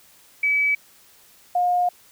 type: tone pair in turn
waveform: sine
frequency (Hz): 2289 / 713.9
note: D7 / F5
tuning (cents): -45 / +38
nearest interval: octave + minor sixth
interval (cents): 2017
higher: first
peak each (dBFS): -17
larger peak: neither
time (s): 0.43-0.75 / 1.55-1.89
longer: second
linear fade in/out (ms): 5
effects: white hiss -53 dBFS RMS until 2.11 s